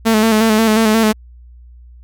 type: tone with vibrato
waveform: sawtooth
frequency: 220 Hz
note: A3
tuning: in tune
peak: -6 dBFS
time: 0.05-1.13 s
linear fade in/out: 20 ms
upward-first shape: square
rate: 5.6 Hz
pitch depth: 38 cents each way
effects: added 60 Hz sine -37 dBFS peak until 2.03 s